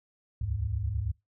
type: tone cluster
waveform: sine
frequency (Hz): 67.1 / 75.9 / 103.3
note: C2 / D#2 / G#2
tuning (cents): +44 / -42 / -9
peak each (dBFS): -35 / -33 / -31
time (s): 0.41-1.12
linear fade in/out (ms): 5
effects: noise-tail reverb RT60 0.2 s tail -23 dB re dry